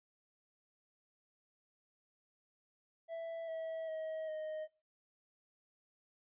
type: tone with pitch steps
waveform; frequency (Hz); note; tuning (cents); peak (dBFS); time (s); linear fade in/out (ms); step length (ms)
triangle; 661 / 647.8 / 634.8 / 622.1; E5 / E5 / D#5 / D#5; +5 / -30 / +35 / 0; -37; 3.08-4.68; 50; 400
effects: noise-tail reverb RT60 0.3 s tail -21 dB re dry + resampled to 8000 Hz